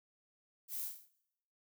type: noise with echo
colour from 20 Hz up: violet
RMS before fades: -42 dBFS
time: 0.68-0.9 s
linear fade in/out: 50 ms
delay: 32 ms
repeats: 6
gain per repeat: -4 dB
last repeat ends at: 1.092 s
effects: noise-tail reverb RT60 0.8 s tail -20 dB re dry